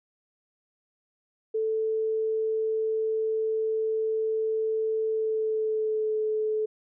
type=tone with pitch glide; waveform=sine; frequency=440 to 431.9 Hz; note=A4 to A4; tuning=0 to -32 cents; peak=-24 dBFS; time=1.54-6.66 s; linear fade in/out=10 ms; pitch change=-32 cents; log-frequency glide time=5.09-6.17 s; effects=none